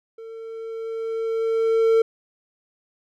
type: tone with level ramp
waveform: triangle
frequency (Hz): 450.9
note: A4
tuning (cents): +42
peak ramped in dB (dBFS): -34 to -11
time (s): 0.18-2.02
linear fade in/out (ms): 5
effects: none